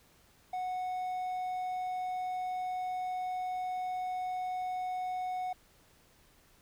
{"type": "tone", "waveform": "triangle", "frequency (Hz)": 736, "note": "F#5", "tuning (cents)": -9, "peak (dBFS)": -31, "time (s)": [0.53, 5.53], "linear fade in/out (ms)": 5, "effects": ["pink hiss -64 dBFS RMS until 6.61 s"]}